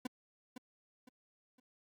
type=tone with echo; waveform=40% pulse; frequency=252.2 Hz; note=B3; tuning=36 cents sharp; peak=-35 dBFS; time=0.05-0.07 s; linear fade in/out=5 ms; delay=510 ms; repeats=3; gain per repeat=-9 dB; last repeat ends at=1.6 s; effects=Opus 48 kbps